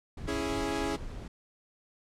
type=noise; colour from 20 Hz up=brown; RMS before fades=-40 dBFS; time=0.17-1.28 s; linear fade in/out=5 ms
type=chord; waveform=sawtooth; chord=C# minor; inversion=none; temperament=equal; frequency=277.2 / 329.6 / 415.3 Hz; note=C#4 / E4 / G#4; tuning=0 / 0 / 0 cents; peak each=-31 dBFS; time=0.27-0.97 s; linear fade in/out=20 ms
effects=low-pass 9000 Hz 12 dB/octave